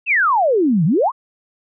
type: exponential two-way sweep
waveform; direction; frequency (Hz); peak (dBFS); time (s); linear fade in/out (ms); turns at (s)
sine; down then up; 2760 to 146.83 to 1188; -12; 0.06-1.12; 50; 0.85
effects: none